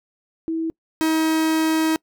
sine / 45% pulse tone pair in turn, 325.1 / 318.2 Hz, E4 / D#4, -24 / +39 cents, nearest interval unison, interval 37 cents, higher first, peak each -21 / -17 dBFS, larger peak second, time 0.48-0.7 / 1.01-1.96 s, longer second, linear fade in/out 0 ms, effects noise-tail reverb RT60 0.1 s tail -26 dB re dry

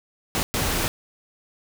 pink noise bursts at uneven times, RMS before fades -24 dBFS, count 2, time 0.35-0.43 / 0.54-0.88 s, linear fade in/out 0 ms, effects none

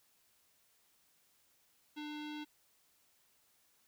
square tone with low-pass filter, 299.6 Hz, D4, 35 cents sharp, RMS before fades -44 dBFS, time 1.96-2.45 s, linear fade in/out 20 ms, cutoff 3600 Hz, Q 3, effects white hiss -72 dBFS RMS until 3.87 s

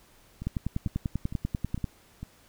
two click trains, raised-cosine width 5 ms, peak -16 / -24 dBFS, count 15 / 5, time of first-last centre 0.47-1.843 / 0.42-2.23 s, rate 10.2 / 2.21 Hz, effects pink hiss -59 dBFS RMS until 2.48 s

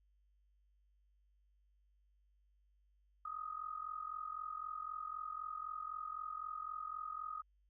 sine tone with amplitude modulation, 1249 Hz, D#6, 6 cents sharp, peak -38 dBFS, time 3.25-7.42 s, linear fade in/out 5 ms, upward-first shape sine, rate 43.9 Hz, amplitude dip 80%, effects added 50 Hz sine -70 dBFS peak until 7.69 s

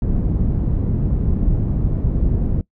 pink low-pass noise, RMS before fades -18 dBFS, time 0.02-2.61 s, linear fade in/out 2 ms, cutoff 200 Hz, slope 12 dB/octave, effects noise-tail reverb RT60 0.1 s tail -20 dB re dry

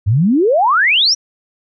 sine exponential sweep, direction up, 92.5 to 5920 Hz, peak -9 dBFS, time 0.06-1.15 s, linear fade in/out 20 ms, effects none

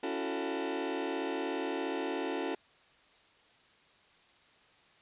sawtooth chord, F# minor seventh, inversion second, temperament just, 277.5 / 333 / 370 / 444 Hz, C#4 / E4 / F#4 / A4, +2 / +18 / 0 / +16 cents, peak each -34 dBFS, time 0.03-2.55 s, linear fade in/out 5 ms, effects white hiss -63 dBFS RMS until 5.01 s + resampled to 8000 Hz

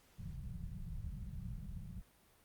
pink low-pass noise, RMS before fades -45 dBFS, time 0.18-2.02 s, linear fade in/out 20 ms, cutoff 200 Hz, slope 96 dB/octave, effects pink hiss -68 dBFS RMS until 2.44 s + Opus 48 kbps

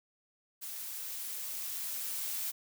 blue noise with level ramp, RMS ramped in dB -42 to -36 dBFS, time 0.61-2.52 s, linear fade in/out 20 ms, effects none

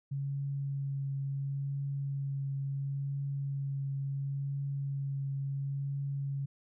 sine tone with vibrato, 138.59 Hz, C#3, in tune, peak -32 dBFS, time 0.11-6.46 s, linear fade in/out 10 ms, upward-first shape triangle, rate 0.72 Hz, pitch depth 14 cents each way, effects none

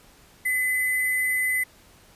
sine tone with sample-and-hold, 2021 Hz, B6, 39 cents sharp, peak -21 dBFS, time 0.45-1.64 s, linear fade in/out 10 ms, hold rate 11025 Hz, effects pink hiss -54 dBFS RMS until 2.15 s + resampled to 32000 Hz

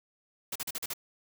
white noise bursts, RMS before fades -35 dBFS, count 6, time 0.52-0.936 s, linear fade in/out 5 ms, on 36 ms, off 40 ms, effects none

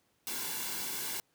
white noise with comb filter, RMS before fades -37 dBFS, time 0.27-1.2 s, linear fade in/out 0 ms, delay 1.6 ms, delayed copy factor -0.55, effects pink hiss -73 dBFS RMS until 1.34 s + high-pass 100 Hz 12 dB/octave

